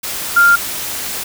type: tone in noise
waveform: sine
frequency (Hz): 1396.9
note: F6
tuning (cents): 0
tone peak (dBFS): -6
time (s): 0.36-0.56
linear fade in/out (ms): 10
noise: white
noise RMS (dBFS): -23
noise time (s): 0.03-1.24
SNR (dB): +14
effects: none